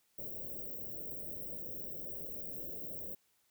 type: band-stop noise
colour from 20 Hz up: white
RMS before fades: -43 dBFS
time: 0.18-3.15 s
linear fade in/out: 5 ms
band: 640 to 16000 Hz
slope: 96 dB/octave
effects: white hiss -74 dBFS RMS until 3.5 s